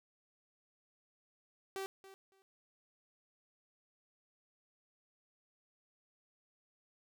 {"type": "tone with echo", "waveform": "sawtooth", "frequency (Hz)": 386.8, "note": "G4", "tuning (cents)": -23, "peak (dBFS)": -35, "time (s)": [1.76, 1.86], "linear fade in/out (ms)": 0, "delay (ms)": 280, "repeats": 2, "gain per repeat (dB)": -15, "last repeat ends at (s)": 2.42, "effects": []}